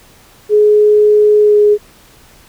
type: tone with pitch glide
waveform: sine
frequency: 420.7 to 416.8 Hz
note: G#4 to G#4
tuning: +22 to +6 cents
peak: -5 dBFS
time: 0.49-1.78 s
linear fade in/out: 50 ms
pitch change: -16 cents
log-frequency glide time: 1.41-1.57 s
effects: pink hiss -44 dBFS RMS until 2.48 s